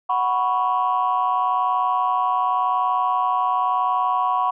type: chord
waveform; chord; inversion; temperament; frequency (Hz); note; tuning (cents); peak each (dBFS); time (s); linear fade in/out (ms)
sine; F# suspended fourth; none; equal; 740 / 987.8 / 1108.7; F#5 / B5 / C#6; 0 / 0 / 0; -22 / -21 / -21; 0.09-4.51; 10
effects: tanh soft clip ceiling -11 dBFS